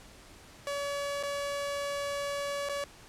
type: tone with dropouts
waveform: sawtooth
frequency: 568 Hz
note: C#5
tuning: 42 cents sharp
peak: -28 dBFS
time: 0.67-2.84 s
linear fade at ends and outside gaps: 1 ms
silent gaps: 1.228-1.234 / 2.688-2.695 s
effects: pink hiss -53 dBFS RMS until 3.08 s + low-pass 10000 Hz 12 dB/octave